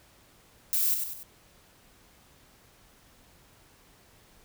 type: noise with echo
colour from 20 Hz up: violet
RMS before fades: -26 dBFS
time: 0.73-0.94 s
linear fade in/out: 0 ms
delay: 97 ms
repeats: 3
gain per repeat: -6 dB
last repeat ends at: 1.231 s
effects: pink hiss -59 dBFS RMS until 4.44 s